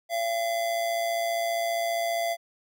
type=tone with amplitude modulation; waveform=square; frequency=680 Hz; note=F5; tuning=46 cents flat; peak=-24 dBFS; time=0.09-2.37 s; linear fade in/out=50 ms; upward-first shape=sine; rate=115 Hz; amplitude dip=45%; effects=none